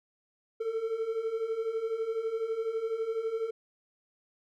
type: beating tone pair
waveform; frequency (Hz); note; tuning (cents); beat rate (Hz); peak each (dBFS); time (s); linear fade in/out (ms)
triangle; 440 / 452; A4 / A4; 0 / +47; 12; -34 / -29; 0.6-3.51; 10
effects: none